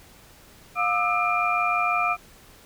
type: tone cluster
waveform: sine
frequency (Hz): 709 / 1203 / 1309 / 2397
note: F5 / D6 / E6 / D7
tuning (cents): +26 / +41 / -13 / +35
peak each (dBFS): -26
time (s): 0.75-2.17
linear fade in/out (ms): 50
effects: pink hiss -51 dBFS RMS until 2.65 s